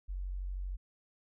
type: tone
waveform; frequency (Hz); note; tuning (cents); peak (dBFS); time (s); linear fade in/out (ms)
sine; 46.32; F#1; +3; -35; 0.08-0.77; 20
effects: none